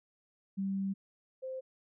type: tone pair in turn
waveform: sine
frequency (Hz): 194.6 / 521.5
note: G3 / C5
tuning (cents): -12 / -6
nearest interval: octave + perfect fourth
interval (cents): 1706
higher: second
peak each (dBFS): -31 / -37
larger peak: first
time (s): 0.57-0.94 / 1.42-1.61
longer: first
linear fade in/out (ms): 20
effects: none